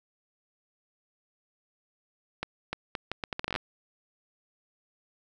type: accelerating click train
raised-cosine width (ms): 0.3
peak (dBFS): -15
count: 14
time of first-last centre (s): 2.43-3.561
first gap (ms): 300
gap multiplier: 0.74
effects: none